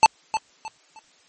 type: tone with echo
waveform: square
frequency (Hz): 880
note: A5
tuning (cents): 0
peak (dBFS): -9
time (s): 0.03-0.06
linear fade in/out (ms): 0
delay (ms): 310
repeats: 3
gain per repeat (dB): -11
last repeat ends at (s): 0.99
effects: white hiss -57 dBFS RMS until 1.28 s + MP3 32 kbps

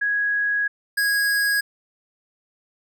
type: tone pair in turn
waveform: sine / square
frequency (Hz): 1661.2 / 1651.6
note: G#6 / G#6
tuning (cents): 0 / -10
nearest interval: unison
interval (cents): 10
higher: first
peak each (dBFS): -19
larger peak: neither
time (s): 0.01-0.68 / 0.97-1.61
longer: first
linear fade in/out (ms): 10
effects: none

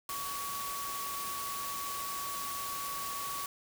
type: tone in noise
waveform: sine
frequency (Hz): 1127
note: C#6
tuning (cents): +28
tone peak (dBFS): -38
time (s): 0.09-3.46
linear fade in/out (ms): 2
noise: white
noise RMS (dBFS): -40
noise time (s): 0.09-3.46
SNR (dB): -1
effects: none

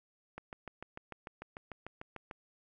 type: click train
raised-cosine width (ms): 0.5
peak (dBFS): -28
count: 14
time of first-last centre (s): 0.38-2.312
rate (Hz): 6.73
effects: none

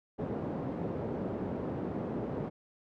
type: band-pass noise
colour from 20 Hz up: pink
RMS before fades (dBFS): -36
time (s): 0.18-2.5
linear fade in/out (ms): 20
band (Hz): 160 to 520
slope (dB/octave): 12
effects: none

